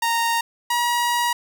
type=tone pair in turn; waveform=sawtooth; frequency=927 / 957.5 Hz; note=A#5 / A#5; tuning=-10 / +46 cents; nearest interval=minor second; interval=56 cents; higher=second; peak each=-15 dBFS; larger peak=neither; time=0.02-0.41 / 0.7-1.33 s; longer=second; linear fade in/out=5 ms; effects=none